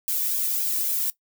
violet noise with flanger, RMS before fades -25 dBFS, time 0.08-1.1 s, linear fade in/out 0 ms, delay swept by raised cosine 1.2 to 1.72 ms, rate 3.6 Hz, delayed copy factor +0.65, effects noise-tail reverb RT60 0.1 s tail -18 dB re dry

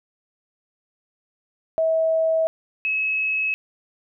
sine tone pair in turn, 646 / 2575 Hz, E5 / E7, -35 / -41 cents, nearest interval 2 octaves, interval 2394 cents, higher second, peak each -17 / -20 dBFS, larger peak first, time 1.78-2.47 / 2.85-3.54 s, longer neither, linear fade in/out 0 ms, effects none

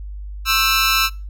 15% pulse tone with amplitude modulation, 1321 Hz, E6, 3 cents sharp, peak -4 dBFS, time 0.45-1.1 s, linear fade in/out 50 ms, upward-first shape sine, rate 245 Hz, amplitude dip 90%, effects noise-tail reverb RT60 0.3 s tail -22 dB re dry + added 50 Hz sine -28 dBFS peak until 1.29 s

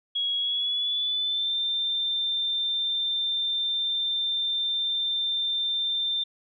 sine tone with pitch glide, 3322 to 3581 Hz, G#7 to A7, 0 to +30 cents, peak -24 dBFS, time 0.15-6.24 s, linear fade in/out 10 ms, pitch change +130 cents, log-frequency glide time 0.37-1.56 s, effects none

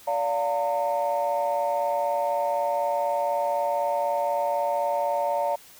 sine tone cluster, 578 / 702 / 911 Hz, D5 / F5 / A#5, -28 / +9 / -40 cents, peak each -25 / -27 / -26 dBFS, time 0.07-5.56 s, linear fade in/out 10 ms, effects tanh soft clip ceiling -16 dBFS + white hiss -50 dBFS RMS until 5.79 s

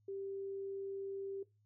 sine tone, 392 Hz, G4, in tune, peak -40 dBFS, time 0.08-1.43 s, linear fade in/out 5 ms, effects noise-tail reverb RT60 0.2 s tail -18 dB re dry + added 105 Hz sine -70 dBFS peak until 1.65 s

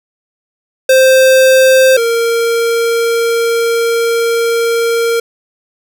square tone pair in turn, 523.3 / 463.4 Hz, C5 / A#4, 0 / -10 cents, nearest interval major second, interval 210 cents, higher first, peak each -5 / -11 dBFS, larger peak first, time 0.89-1.97 / 1.97-5.2 s, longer second, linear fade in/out 5 ms, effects none

